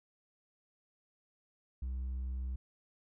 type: tone with hard clipping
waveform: triangle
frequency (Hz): 63.8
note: C2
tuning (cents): -43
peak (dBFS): -34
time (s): 1.82-2.56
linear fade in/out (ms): 5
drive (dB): 1
effects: none